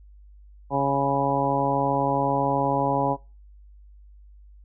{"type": "harmonic tone with a mistuned harmonic", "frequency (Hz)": 138.59, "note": "C#3", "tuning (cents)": 0, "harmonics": [1, 2, 3, 4, 5, 6, 7], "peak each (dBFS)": [-29, -28, -31, -27, -30, -26, -28], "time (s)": [0.7, 3.17], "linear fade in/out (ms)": 50, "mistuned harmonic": 7, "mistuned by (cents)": 22, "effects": ["noise-tail reverb RT60 0.3 s tail -21 dB re dry", "added 50 Hz sine -46 dBFS peak until 4.64 s"]}